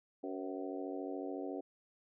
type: harmonic tone with a mistuned harmonic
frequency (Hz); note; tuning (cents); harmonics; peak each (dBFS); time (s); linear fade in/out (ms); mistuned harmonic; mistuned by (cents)
93.9; F#2; +26; 3 / 4 / 5 / 6 / 7 / 8; -42 / -44 / -46 / -48 / -49 / -50; 0.23-1.61; 10; 6; -63
effects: none